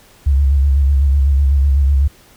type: tone with vibrato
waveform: sine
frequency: 69.3 Hz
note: C#2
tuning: in tune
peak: -9 dBFS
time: 0.26-2.08 s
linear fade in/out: 10 ms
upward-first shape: square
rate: 8 Hz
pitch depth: 51 cents each way
effects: pink hiss -47 dBFS RMS until 2.36 s